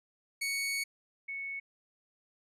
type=tone pair in turn; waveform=sawtooth / sine; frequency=2225 / 2211 Hz; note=C#7 / C#7; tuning=+6 / -5 cents; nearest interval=unison; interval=11 cents; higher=first; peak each=-28 / -36 dBFS; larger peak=first; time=0.41-0.84 / 1.28-1.6 s; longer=first; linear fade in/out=10 ms; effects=resampled to 32000 Hz

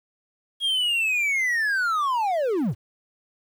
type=linear sweep; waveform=triangle; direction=down; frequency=3291 to 82.41 Hz; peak=-19 dBFS; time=0.6-2.75 s; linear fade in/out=50 ms; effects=9-bit

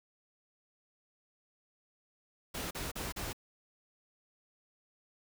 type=noise bursts; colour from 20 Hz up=pink; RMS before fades=-39 dBFS; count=4; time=2.54-3.331 s; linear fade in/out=10 ms; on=170 ms; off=37 ms; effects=none

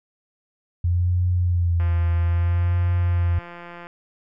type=tone with vibrato; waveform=sine; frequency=86.5 Hz; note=F2; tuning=16 cents flat; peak=-17 dBFS; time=0.84-3.39 s; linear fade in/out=5 ms; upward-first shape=sine; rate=0.61 Hz; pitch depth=62 cents each way
type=click train; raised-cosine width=0.5 ms; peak=-24 dBFS; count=359; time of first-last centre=1.8-3.869 s; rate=173 Hz
effects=none

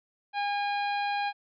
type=harmonic tone; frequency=814 Hz; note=G#5; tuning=35 cents flat; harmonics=1 / 2 / 3 / 4 / 5 / 6; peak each=-28 / -36 / -37 / -44 / -42 / -55 dBFS; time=0.33-1.33 s; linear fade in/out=50 ms; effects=none

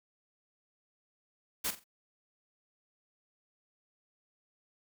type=noise with echo; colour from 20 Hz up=white; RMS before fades=-33 dBFS; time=1.64-1.71 s; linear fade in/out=10 ms; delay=44 ms; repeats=3; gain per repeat=-11 dB; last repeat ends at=1.842 s; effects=none

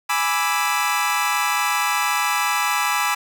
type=chord; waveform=25% pulse; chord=E dominant seventh; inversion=first; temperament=equal; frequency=830.6 / 987.8 / 1174.7 / 1318.5 Hz; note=G#5 / B5 / D6 / E6; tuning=0 / 0 / 0 / 0 cents; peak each=-21 / -20 / -21 / -21 dBFS; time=0.09-3.15 s; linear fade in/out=10 ms; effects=none

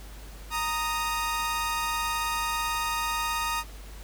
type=tone pair together; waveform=sawtooth; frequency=928.8 / 1244.5 Hz; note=A#5 / D#6; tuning=-7 / 0 cents; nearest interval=perfect fourth; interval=507 cents; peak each=-26 dBFS; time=0.5-3.64 s; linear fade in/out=50 ms; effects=added 50 Hz sine -41 dBFS peak until 4.03 s + pink hiss -49 dBFS RMS until 4.03 s

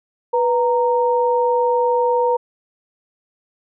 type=tone pair together; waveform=sine; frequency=491.6 / 928 Hz; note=B4 / A#5; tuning=-8 / -8 cents; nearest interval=major seventh; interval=1100 cents; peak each=-16 / -18 dBFS; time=0.33-2.37 s; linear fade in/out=10 ms; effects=none

